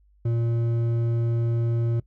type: tone with hard clipping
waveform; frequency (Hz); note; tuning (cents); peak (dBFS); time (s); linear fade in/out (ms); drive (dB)
sine; 116.54; A#2; 0; -23; 0.25-2; 5; 8
effects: noise-tail reverb RT60 0.1 s tail -21 dB re dry + added 50 Hz sine -56 dBFS peak until 2.06 s